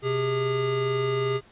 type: tone pair together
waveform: square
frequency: 128.1 / 406.7 Hz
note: C3 / G#4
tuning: -36 / -36 cents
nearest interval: octave + minor sixth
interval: 2000 cents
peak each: -30 / -25 dBFS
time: 0.02-1.41 s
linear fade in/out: 50 ms
effects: pink hiss -55 dBFS RMS until 1.51 s + resampled to 8000 Hz